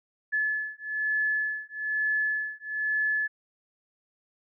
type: beating tone pair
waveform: sine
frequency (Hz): 1721 / 1722.1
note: A6 / A6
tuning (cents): -39 / -38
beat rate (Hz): 1.1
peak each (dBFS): -29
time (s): 0.32-3.28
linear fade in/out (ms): 20
effects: none